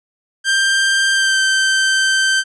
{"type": "tone with pitch glide", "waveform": "sawtooth", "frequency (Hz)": [1581, 1555.6], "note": ["G6", "G6"], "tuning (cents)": [14, -14], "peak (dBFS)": -9, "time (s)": [0.44, 2.44], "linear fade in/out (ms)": 50, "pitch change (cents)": -28, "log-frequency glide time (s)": [1.14, 1.4], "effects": ["resampled to 22050 Hz"]}